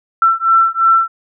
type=beating tone pair; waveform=sine; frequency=1341 / 1343.9 Hz; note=E6 / E6; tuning=+29 / +33 cents; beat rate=2.9 Hz; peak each=-12 dBFS; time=0.22-1.08 s; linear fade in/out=2 ms; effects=none